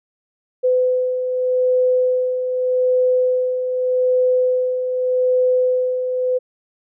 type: beating tone pair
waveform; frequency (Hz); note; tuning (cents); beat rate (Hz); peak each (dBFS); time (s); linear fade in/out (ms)
sine; 505 / 505.83; B4 / B4; +39 / +41; 0.83; -24 / -15; 0.63-6.39; 20
effects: none